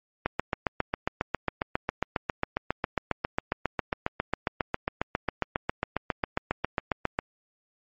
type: click train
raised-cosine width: 0.5 ms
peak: -10 dBFS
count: 52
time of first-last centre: 0.26-7.189 s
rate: 7.36 Hz
effects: MP3 32 kbps